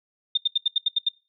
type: tone bursts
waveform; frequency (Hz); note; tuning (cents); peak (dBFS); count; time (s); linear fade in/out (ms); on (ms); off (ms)
sine; 3635; A#7; -44; -17; 8; 0.35-1.088; 5; 24; 78
effects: noise-tail reverb RT60 0.3 s tail -23 dB re dry